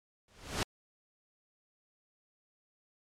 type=noise with exponential growth; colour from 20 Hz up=pink; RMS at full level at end=-28 dBFS; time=0.28-0.63 s; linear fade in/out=1 ms; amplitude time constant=75 ms; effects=low-pass 8000 Hz 12 dB/octave + MP3 96 kbps